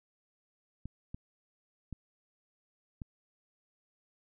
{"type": "clicks", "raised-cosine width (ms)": 5, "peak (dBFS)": -28, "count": 4, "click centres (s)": [0.856, 1.145, 1.927, 3.018], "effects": []}